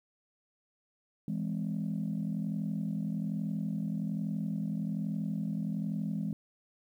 sine chord, E augmented, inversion none, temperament just, 164.81 / 206 / 257.5 Hz, E3 / G#3 / B#3, 0 / -14 / -28 cents, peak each -34 / -33 / -39 dBFS, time 1.28-6.33 s, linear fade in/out 2 ms, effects tanh soft clip ceiling -25 dBFS + 11-bit

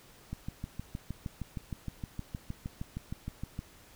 click train, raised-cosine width 5 ms, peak -24 dBFS, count 22, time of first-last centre 0.33-3.591 s, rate 6.44 Hz, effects pink hiss -57 dBFS RMS until 3.95 s

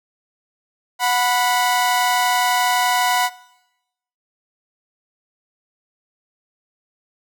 sawtooth tone pair together, 732.9 / 987.8 Hz, F#5 / B5, -17 / 0 cents, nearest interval perfect fourth, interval 517 cents, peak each -15 dBFS, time 0.99-3.3 s, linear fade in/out 50 ms, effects noise-tail reverb RT60 0.9 s tail -20 dB re dry

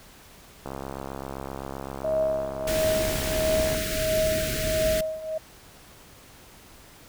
click train, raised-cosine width 1 ms, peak -20 dBFS, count 210, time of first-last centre 0.66-3.747 s, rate 67.7 Hz
sine tone with tremolo, 632 Hz, D#5, 27 cents sharp, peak -20 dBFS, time 2.04-5.38 s, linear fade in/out 5 ms, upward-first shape triangle, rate 1.5 Hz, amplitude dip 85%
pink band-stop noise, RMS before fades -29 dBFS, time 2.67-5.01 s, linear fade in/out 5 ms, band 450 to 1400 Hz, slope 48 dB/octave
effects pink hiss -50 dBFS RMS until 7.08 s

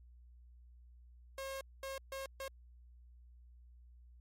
sawtooth tone bursts at uneven times, 539 Hz, C#5, 49 cents flat, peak -37 dBFS, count 4, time 1.38-1.61 / 1.83-1.98 / 2.12-2.26 / 2.4-2.48 s, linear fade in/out 2 ms, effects added 60 Hz sine -56 dBFS peak until 4.2 s + MP3 64 kbps

